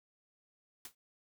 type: noise with exponential decay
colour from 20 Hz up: white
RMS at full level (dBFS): -42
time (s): 0.85-0.95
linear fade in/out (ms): 2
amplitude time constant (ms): 20
effects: none